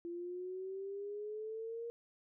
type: exponential sweep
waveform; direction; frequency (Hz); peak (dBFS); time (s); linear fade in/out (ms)
sine; up; 340.8 to 470.6; -40; 0.05-1.9; 0
effects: none